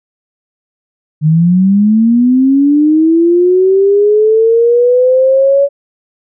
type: linear sweep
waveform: sine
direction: up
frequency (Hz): 150 to 566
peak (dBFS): -5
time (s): 1.21-5.69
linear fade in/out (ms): 50
effects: none